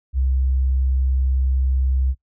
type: tone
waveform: sine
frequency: 65.41 Hz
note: C2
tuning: in tune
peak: -16 dBFS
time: 0.13-2.15 s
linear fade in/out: 50 ms
effects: noise-tail reverb RT60 0.1 s tail -20 dB re dry